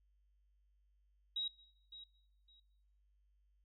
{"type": "tone with echo", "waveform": "sine", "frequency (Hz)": 3822, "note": "A#7", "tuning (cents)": 43, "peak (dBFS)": -36, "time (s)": [1.36, 1.48], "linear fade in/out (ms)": 5, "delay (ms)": 560, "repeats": 2, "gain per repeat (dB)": -14, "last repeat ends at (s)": 2.6, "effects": ["noise-tail reverb RT60 1.0 s tail -22 dB re dry", "added 50 Hz sine -70 dBFS peak until 3.64 s"]}